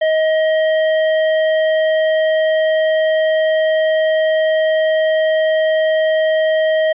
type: tone with tanh clipping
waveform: sine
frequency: 631 Hz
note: D#5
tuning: 24 cents sharp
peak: -14 dBFS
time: 0.01-6.93 s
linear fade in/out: 10 ms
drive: 15 dB
effects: resampled to 8000 Hz